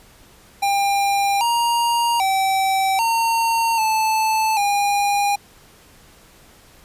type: tone with pitch steps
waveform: square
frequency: 799 / 940 / 771 / 915 / 877 / 811 Hz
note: G5 / A#5 / G5 / A#5 / A5 / G#5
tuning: +33 / +14 / -29 / -32 / -6 / -41 cents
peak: -17 dBFS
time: 0.62-5.36 s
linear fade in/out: 10 ms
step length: 790 ms
effects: pink hiss -49 dBFS RMS until 6.84 s + resampled to 32000 Hz